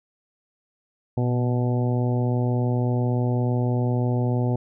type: harmonic tone with a mistuned harmonic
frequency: 123.47 Hz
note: B2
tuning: in tune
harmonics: 1 / 2 / 3 / 4 / 5 / 6 / 7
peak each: -21 / -27 / -31 / -33 / -35 / -37 / -38 dBFS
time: 1.17-4.56 s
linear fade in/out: 5 ms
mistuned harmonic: 1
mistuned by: -35 cents
effects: none